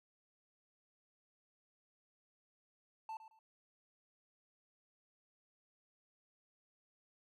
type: tone with echo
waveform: triangle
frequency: 884 Hz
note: A5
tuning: 8 cents sharp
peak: -40 dBFS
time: 3.09-3.17 s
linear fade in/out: 2 ms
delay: 110 ms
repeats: 2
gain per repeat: -12 dB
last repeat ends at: 3.39 s
effects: none